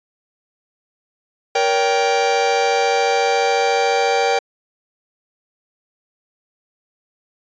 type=chord; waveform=45% pulse; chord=G diminished; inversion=first; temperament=just; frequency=470.4 / 564.5 / 784 Hz; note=Bb4 / Db5 / G5; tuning=+16 / +31 / 0 cents; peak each=-19 / -22 / -18 dBFS; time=1.55-4.39 s; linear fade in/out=5 ms; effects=resampled to 16000 Hz